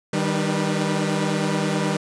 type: tone cluster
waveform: sawtooth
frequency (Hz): 155.5 / 196 / 301.5 / 488.4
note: D#3 / G3 / D4 / B4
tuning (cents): -1 / 0 / +46 / -19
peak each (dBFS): -21 / -20 / -25 / -26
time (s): 0.13-1.97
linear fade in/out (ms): 5
effects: resampled to 22050 Hz